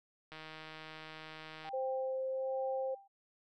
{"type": "click train", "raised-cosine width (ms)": 0.3, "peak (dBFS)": -32, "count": 216, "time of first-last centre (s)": [0.32, 1.689], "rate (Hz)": 157}
{"type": "tone with tremolo", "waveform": "sine", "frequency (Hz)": 790, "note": "G5", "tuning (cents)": 13, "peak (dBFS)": -39, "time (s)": [1.64, 3.08], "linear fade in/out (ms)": 10, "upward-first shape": "sine", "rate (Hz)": 1.2, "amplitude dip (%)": 95}
{"type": "tone with pitch glide", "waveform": "sine", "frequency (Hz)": [523.3, 527.9], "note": ["C5", "C5"], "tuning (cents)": [0, 15], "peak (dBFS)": -34, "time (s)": [1.73, 2.95], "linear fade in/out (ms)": 10, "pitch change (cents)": 15, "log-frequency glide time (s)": [2.05, 2.5]}
{"effects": []}